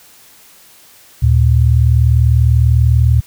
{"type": "tone pair together", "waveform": "sine", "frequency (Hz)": [76.47, 116.54], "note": ["D#2", "A#2"], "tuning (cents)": [-29, 0], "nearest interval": "perfect fifth", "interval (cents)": 729, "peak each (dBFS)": -10, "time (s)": [1.22, 3.21], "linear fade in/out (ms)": 10, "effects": ["white hiss -44 dBFS RMS until 3.26 s"]}